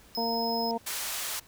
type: tone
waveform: square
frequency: 5120 Hz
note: D#8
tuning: 49 cents sharp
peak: -33 dBFS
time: 0.15-0.71 s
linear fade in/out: 0 ms
type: harmonic tone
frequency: 230.3 Hz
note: A#3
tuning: 21 cents flat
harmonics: 1 / 2 / 3 / 4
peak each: -33 / -33 / -33 / -33 dBFS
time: 0.17-0.78 s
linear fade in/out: 10 ms
type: band-pass noise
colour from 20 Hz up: white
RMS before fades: -34 dBFS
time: 0.86-1.4 s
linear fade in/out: 10 ms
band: 610 to 14000 Hz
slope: 12 dB/octave
effects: pink hiss -56 dBFS RMS until 1.47 s